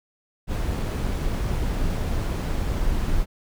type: noise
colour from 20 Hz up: brown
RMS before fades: -24 dBFS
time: 0.47-3.26 s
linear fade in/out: 50 ms
effects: none